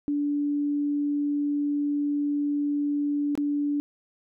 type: tone with dropouts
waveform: sine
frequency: 290 Hz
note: D4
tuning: 22 cents flat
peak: -23 dBFS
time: 0.08-3.8 s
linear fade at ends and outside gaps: 0 ms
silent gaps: 3.353-3.376 s
effects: none